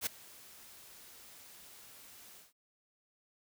white noise with ADSR envelope, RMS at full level -32 dBFS, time 0.01-2.53 s, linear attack 56 ms, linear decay 6 ms, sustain -23 dB, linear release 160 ms, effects none

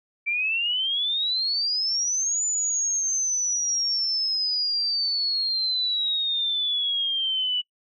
sine exponential two-way sweep, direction up then down, 2327 to 7040 to 2946 Hz, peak -22 dBFS, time 0.26-7.62 s, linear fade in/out 20 ms, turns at 2.44 s, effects noise-tail reverb RT60 0.1 s tail -25 dB re dry

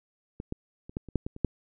clicks, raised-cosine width 3 ms, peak -23 / -19 / -30 / -18 / -30 / -12 / -20 / -29 / -11 dBFS, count 9, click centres 0.401 / 0.524 / 0.895 / 0.969 / 1.087 / 1.157 / 1.265 / 1.364 / 1.447 s, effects none

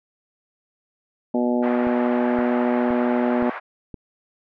harmonic tone, 122.1 Hz, B2, 19 cents flat, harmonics 2 / 3 / 4 / 5 / 6 / 7, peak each -20 / -26 / -29 / -26 / -34 / -32 dBFS, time 1.34-3.5 s, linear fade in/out 5 ms
pink band-pass noise, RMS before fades -32 dBFS, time 1.62-3.6 s, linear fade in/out 20 ms, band 670 to 1900 Hz, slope 24 dB/octave
click train, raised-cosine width 3 ms, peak -22 dBFS, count 5, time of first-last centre 1.87-3.943 s, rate 1.93 Hz
effects none

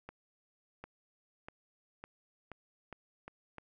accelerating click train, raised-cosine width 0.5 ms, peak -30 dBFS, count 8, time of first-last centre 0.09-3.583 s, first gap 750 ms, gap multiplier 0.86, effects none

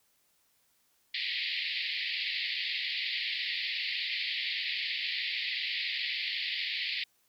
pink band-pass noise, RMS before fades -34 dBFS, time 1.14-7.04 s, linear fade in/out 5 ms, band 1900 to 4700 Hz, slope 96 dB/octave, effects white hiss -71 dBFS RMS until 7.28 s

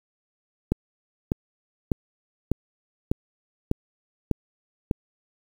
click train, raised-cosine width 3 ms, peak -8 dBFS, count 8, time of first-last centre 0.72-4.912 s, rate 1.67 Hz, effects 7-bit

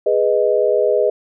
sine chord, G# minor, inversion none, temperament equal, 415.3 / 493.9 / 622.3 Hz, G#4 / B4 / D#5, 0 / 0 / 0 cents, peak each -17 dBFS, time 0.06-1.1 s, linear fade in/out 5 ms, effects none

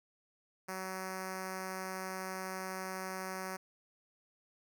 5% pulse tone with notch filter, 188 Hz, F#3, 28 cents sharp, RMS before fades -41 dBFS, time 0.68-3.57 s, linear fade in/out 10 ms, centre 3100 Hz, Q 1.2, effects none

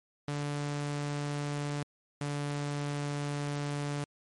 sawtooth tone pair in turn, 145.3 / 144.7 Hz, D3 / D3, -18 / -25 cents, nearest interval unison, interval 7 cents, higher first, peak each -28 dBFS, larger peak neither, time 0.28-1.83 / 2.21-4.04 s, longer second, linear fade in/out 2 ms, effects MP3 48 kbps

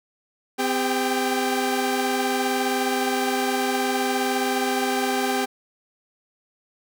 sawtooth tone cluster, 256.4 / 401.7 / 784 Hz, C4 / G4 / G5, -35 / +42 / 0 cents, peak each -22 dBFS, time 0.58-5.46 s, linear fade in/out 20 ms, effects none

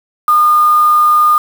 sine tone with quantisation, 1217 Hz, D#6, 39 cents flat, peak -6 dBFS, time 0.28-1.38 s, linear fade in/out 2 ms, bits 4, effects none

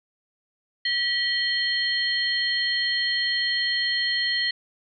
sine tone cluster, 1933 / 3133 / 4272 Hz, B6 / G7 / C8, -38 / -2 / +35 cents, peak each -25 / -28 / -26 dBFS, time 0.85-4.51 s, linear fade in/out 5 ms, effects none

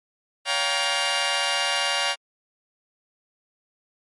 10% pulse chord, G half-diminished seventh, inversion second, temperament just, 564.5 / 705.6 / 784 / 940.8 Hz, Db5 / F5 / G5 / Bb5, +31 / +18 / 0 / +16 cents, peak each -20 dBFS, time 0.45-2.16 s, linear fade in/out 50 ms, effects MP3 48 kbps

